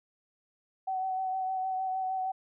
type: tone with vibrato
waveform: sine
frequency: 755 Hz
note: F#5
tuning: 35 cents sharp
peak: -29 dBFS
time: 0.87-2.32 s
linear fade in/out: 10 ms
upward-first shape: sine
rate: 6.5 Hz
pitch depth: 20 cents each way
effects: none